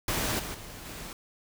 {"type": "noise with level steps", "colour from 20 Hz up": "pink", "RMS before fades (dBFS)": [-29, -37, -44, -41], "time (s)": [0.08, 1.13], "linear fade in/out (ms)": 2, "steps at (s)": [0.39, 0.54, 0.85], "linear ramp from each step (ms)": 5, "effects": []}